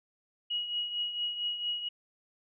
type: tone with tremolo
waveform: sine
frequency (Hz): 2902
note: F#7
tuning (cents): -34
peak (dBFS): -28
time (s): 0.5-1.89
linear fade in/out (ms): 10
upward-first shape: triangle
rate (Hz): 4.4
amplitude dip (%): 65
effects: none